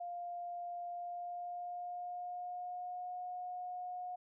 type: tone with pitch glide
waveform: sine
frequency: 701 to 722.8 Hz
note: F5 to F#5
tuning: +6 to -41 cents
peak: -40 dBFS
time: 0-4.16 s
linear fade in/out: 10 ms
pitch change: +53 cents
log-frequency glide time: 0.89-3.15 s
effects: none